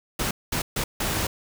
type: noise bursts at uneven times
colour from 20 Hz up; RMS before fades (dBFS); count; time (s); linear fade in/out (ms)
pink; -26; 4; 0.19-0.31 / 0.52-0.62 / 0.76-0.84 / 1-1.27; 5
effects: none